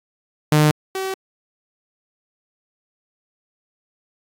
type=tone pair in turn; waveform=sawtooth; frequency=151.5 / 381.8 Hz; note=D#3 / G4; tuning=-46 / -46 cents; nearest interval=octave + major third; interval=1600 cents; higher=second; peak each=-8 / -19 dBFS; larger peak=first; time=0.52-0.71 / 0.95-1.14 s; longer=neither; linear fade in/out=2 ms; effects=AAC 64 kbps